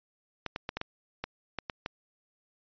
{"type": "clicks", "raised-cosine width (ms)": 0.3, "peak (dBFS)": -17, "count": 9, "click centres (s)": [0.463, 0.561, 0.691, 0.77, 0.814, 1.24, 1.587, 1.698, 1.861], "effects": ["resampled to 11025 Hz"]}